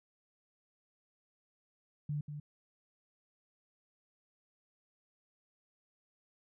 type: tone with echo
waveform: sine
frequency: 147.7 Hz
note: D3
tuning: 10 cents sharp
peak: -33 dBFS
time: 2.09-2.21 s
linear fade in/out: 5 ms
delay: 190 ms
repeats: 1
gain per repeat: -7 dB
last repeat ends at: 2.4 s
effects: none